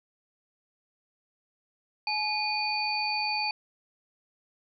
sine tone cluster, 847 / 2454 / 4547 Hz, G#5 / D#7 / C#8, +34 / -25 / +43 cents, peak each -31 dBFS, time 2.07-3.51 s, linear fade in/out 2 ms, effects none

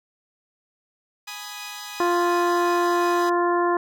10% pulse chord, G# minor, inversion none, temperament equal, 830.6 / 987.8 / 1244.5 Hz, G#5 / B5 / D#6, 0 / 0 / 0 cents, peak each -29 / -31 / -30 dBFS, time 1.27-3.3 s, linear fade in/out 10 ms
harmonic tone, 349.2 Hz, F4, in tune, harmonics 1 / 2 / 3 / 4 / 5, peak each -21 / -26 / -23 / -33 / -32 dBFS, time 2-3.77 s, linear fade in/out 2 ms
effects none

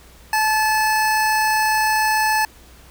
25% pulse tone, 867 Hz, A5, 26 cents flat, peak -12 dBFS, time 0.33-2.45 s, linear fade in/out 2 ms, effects added 60 Hz sine -47 dBFS peak until 2.9 s + pink hiss -48 dBFS RMS until 2.9 s

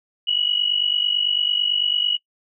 sine tone pair together, 2900 / 2949 Hz, F#7 / F#7, -35 / -6 cents, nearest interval unison, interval 29 cents, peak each -21 / -21 dBFS, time 0.27-2.17 s, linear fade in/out 10 ms, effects noise-tail reverb RT60 0.1 s tail -21 dB re dry

